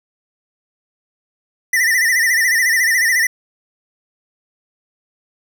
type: tone with vibrato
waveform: square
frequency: 1906 Hz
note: A#6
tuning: 38 cents sharp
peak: -13 dBFS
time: 1.73-3.27 s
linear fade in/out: 5 ms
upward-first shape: sine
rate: 14 Hz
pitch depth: 110 cents each way
effects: none